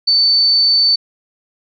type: tone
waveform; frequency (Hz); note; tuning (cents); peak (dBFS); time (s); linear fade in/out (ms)
sine; 4527; C#8; +36; -9; 0.07-0.96; 10
effects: none